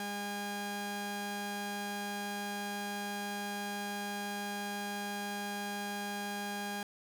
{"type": "tone pair together", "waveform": "sawtooth", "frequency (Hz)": [203.5, 814], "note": ["G#3", "G#5"], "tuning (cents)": [-35, -35], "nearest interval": "2 octaves", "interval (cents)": 2400, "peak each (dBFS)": [-36, -34], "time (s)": [0, 6.83], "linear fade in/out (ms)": 2, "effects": []}